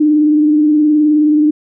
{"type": "tone with vibrato", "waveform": "sine", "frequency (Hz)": 301.7, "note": "D4", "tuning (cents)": 47, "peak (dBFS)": -7, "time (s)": [0, 1.51], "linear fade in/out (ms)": 10, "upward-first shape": "triangle", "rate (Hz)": 19, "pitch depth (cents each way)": 40, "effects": []}